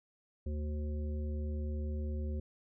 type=harmonic tone with a mistuned harmonic; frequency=75.2 Hz; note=D2; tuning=42 cents sharp; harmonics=1 / 3 / 5 / 7; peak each=-34 / -44 / -48 / -51 dBFS; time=0.46-2.4 s; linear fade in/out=5 ms; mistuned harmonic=5; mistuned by=-19 cents; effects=none

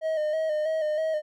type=tone with vibrato; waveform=triangle; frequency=622.3 Hz; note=D#5; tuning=in tune; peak=-22 dBFS; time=0.01-1.22 s; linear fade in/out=50 ms; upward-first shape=square; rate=3.1 Hz; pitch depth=38 cents each way; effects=none

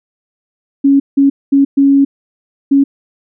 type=tone bursts at uneven times; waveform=sine; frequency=277.2 Hz; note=C#4; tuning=in tune; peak=-5 dBFS; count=5; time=0.84-1 / 1.17-1.3 / 1.52-1.65 / 1.77-2.05 / 2.71-2.84 s; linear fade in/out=10 ms; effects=none

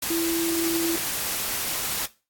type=tone in noise; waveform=sine; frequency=333.3 Hz; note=E4; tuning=19 cents sharp; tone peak=-23 dBFS; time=0.1-0.96 s; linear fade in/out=5 ms; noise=white; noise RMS=-28 dBFS; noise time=0.02-2.06 s; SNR=+2 dB; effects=noise-tail reverb RT60 0.3 s tail -17 dB re dry + AAC 64 kbps

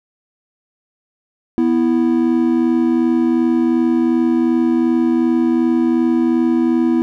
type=tone pair together; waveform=triangle; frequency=246.9 / 329.6 Hz; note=B3 / E4; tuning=0 / 0 cents; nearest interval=perfect fourth; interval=500 cents; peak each=-13 dBFS; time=1.58-7.02 s; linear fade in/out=0 ms; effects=none

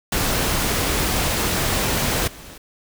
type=noise with level steps; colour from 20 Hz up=pink; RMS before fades=-21 / -40 dBFS; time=0.12-2.58 s; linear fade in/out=5 ms; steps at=2.27 s; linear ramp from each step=10 ms; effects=none

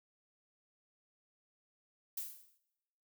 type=noise with exponential decay; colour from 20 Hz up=violet; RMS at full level=-37 dBFS; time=2.17-2.58 s; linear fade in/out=5 ms; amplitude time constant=87 ms; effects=noise-tail reverb RT60 1.0 s tail -21 dB re dry

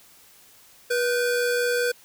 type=tone pair together; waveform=square; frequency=485.7 / 1542 Hz; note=B4 / G6; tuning=-29 / -29 cents; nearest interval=octave + minor sixth; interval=2000 cents; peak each=-23 / -28 dBFS; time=0.9-1.92 s; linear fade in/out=10 ms; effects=white hiss -53 dBFS RMS until 2.04 s

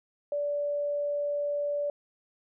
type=tone; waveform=sine; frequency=580 Hz; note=D5; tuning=22 cents flat; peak=-27 dBFS; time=0.32-1.9 s; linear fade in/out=2 ms; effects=none

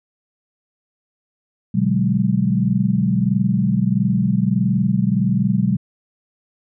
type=chord; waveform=sine; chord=G# half-diminished seventh; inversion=first; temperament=equal with one note detuned; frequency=123.47 / 146.83 / 186.18 / 207.7 Hz; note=B2 / D3 / F#3 / G#3; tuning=0 / 0 / +11 / 0 cents; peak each=-21 / -24 / -18 / -20 dBFS; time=1.74-5.77 s; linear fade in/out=10 ms; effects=none

